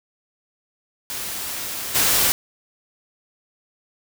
white noise with level steps, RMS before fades -29 / -18 dBFS, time 1.1-2.32 s, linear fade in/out 0 ms, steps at 1.94 s, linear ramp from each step 20 ms, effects none

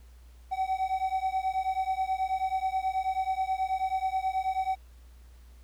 triangle beating tone pair, 755 / 764.3 Hz, F#5 / G5, +35 / -44 cents, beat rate 9.3 Hz, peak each -28 dBFS, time 0.51-4.76 s, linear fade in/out 20 ms, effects added 60 Hz sine -49 dBFS peak until 5.63 s + pink hiss -64 dBFS RMS until 5.63 s

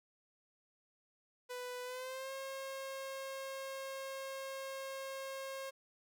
sawtooth tone with pitch glide, 496.3 to 538.1 Hz, B4 to C5, +8 to +48 cents, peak -38 dBFS, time 1.49-5.71 s, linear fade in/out 20 ms, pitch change +140 cents, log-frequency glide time 1.83-2.32 s, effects none

